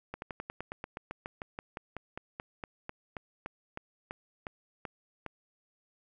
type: slowing click train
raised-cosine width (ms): 0.5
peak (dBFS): -23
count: 26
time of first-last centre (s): 0.14-5.263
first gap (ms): 81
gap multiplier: 1.07
effects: none